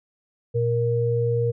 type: tone pair together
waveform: sine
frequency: 118.49 / 470 Hz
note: A#2 / A#4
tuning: +29 / +14 cents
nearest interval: 2 octaves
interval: 2385 cents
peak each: -22 dBFS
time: 0.54-1.52 s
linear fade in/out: 20 ms
effects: none